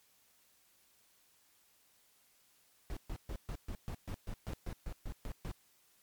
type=noise bursts; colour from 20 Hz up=brown; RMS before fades=-40 dBFS; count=14; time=2.9-5.514 s; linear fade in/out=0 ms; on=66 ms; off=130 ms; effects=white hiss -69 dBFS RMS until 6.02 s + MP3 96 kbps